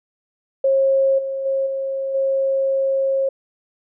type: tone with level steps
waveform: sine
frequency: 540 Hz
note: C#5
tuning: 45 cents flat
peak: -13 / -22 / -17 / -21 / -16 dBFS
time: 0.64-3.29 s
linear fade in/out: 5 ms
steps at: 1.18 / 1.45 / 1.66 / 2.14 s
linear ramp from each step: 10 ms
effects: none